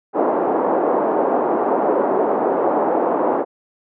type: band-pass noise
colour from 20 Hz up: pink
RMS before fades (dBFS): -18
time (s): 0.13-3.45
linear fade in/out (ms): 50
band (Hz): 310 to 940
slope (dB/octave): 24
effects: none